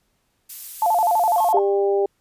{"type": "noise", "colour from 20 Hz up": "violet", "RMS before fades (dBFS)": -32, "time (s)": [0.49, 1.53], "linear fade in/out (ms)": 10}
{"type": "tone with vibrato", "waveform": "sine", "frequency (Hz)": 784, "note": "G5", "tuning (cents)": 0, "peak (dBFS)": -15, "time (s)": [0.82, 1.59], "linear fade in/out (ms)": 2, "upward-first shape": "square", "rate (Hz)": 12, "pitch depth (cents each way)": 190}
{"type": "tone with exponential decay", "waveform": "triangle", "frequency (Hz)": 1081, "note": "C#6", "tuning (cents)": -44, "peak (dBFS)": -23, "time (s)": [1.38, 1.89], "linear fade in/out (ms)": 1, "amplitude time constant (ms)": 110}
{"type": "harmonic tone", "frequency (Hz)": 198.9, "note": "G3", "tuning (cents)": 25, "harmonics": [2, 3, 4], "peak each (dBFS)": [-17, -26, -27], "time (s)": [1.54, 2.06], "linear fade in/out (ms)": 5}
{"effects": ["pink hiss -68 dBFS RMS until 2.2 s", "resampled to 32000 Hz"]}